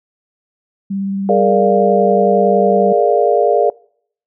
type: tone with vibrato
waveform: sine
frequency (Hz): 196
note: G3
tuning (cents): 0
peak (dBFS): -17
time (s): 0.9-2.93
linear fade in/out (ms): 10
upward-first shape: triangle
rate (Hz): 18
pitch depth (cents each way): 19
type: chord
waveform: sine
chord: Bb dominant seventh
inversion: third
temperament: equal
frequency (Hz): 415.3 / 466.2 / 587.3 / 698.5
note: Ab4 / Bb4 / D5 / F5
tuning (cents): 0 / 0 / 0 / 0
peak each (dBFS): -15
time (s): 1.29-3.7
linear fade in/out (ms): 2
effects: noise-tail reverb RT60 0.6 s tail -25 dB re dry